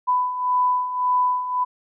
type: beating tone pair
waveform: sine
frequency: 996 / 997.8 Hz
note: B5 / B5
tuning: +14 / +17 cents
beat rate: 1.8 Hz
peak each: -25 / -19 dBFS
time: 0.07-1.65 s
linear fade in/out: 20 ms
effects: none